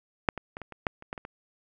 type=clicks; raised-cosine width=0.5 ms; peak=-6 / -20 / -22 / -24 / -27 / -10 / -30 / -18 / -24 / -24 dBFS; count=10; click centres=0.288 / 0.377 / 0.569 / 0.617 / 0.723 / 0.868 / 1.024 / 1.129 / 1.178 / 1.251 s; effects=none